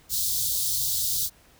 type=band-stop noise; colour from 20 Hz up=white; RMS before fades=-26 dBFS; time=0.09-1.3 s; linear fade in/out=50 ms; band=150 to 3600 Hz; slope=48 dB/octave; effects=pink hiss -57 dBFS RMS until 1.59 s